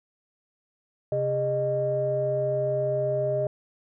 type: tone cluster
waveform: sine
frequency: 133.4 / 406.9 / 614 Hz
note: C3 / G#4 / D#5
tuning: +34 / -35 / -23 cents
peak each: -30 / -30 / -24 dBFS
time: 1.12-3.47 s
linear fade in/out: 2 ms
effects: tanh soft clip ceiling -14 dBFS